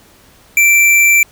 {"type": "tone", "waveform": "square", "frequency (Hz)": 2344, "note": "D7", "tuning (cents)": -4, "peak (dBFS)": -7, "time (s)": [0.57, 1.23], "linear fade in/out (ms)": 2, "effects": ["pink hiss -46 dBFS RMS until 1.31 s"]}